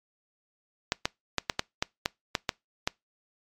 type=clicks; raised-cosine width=0.2 ms; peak=-7 dBFS; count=10; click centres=0.921 / 1.055 / 1.383 / 1.498 / 1.594 / 1.825 / 2.059 / 2.352 / 2.492 / 2.875 s; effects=noise-tail reverb RT60 0.2 s tail -25 dB re dry + MP3 96 kbps